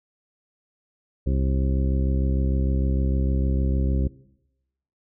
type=harmonic tone; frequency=66.6 Hz; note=C2; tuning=31 cents sharp; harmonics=1 / 2 / 3 / 4 / 5 / 6 / 8; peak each=-21 / -27 / -31 / -33 / -35 / -37 / -39 dBFS; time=1.26-4.08 s; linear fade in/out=10 ms; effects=noise-tail reverb RT60 0.9 s tail -20 dB re dry